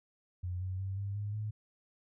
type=tone with pitch steps; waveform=sine; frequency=90 / 93.12 / 96.35 / 99.69 / 103.14 / 106.72 Hz; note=F#2 / F#2 / G2 / G2 / G#2 / G#2; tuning=-47 / +12 / -29 / +30 / -11 / +48 cents; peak=-34 dBFS; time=0.43-1.51 s; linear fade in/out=10 ms; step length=180 ms; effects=none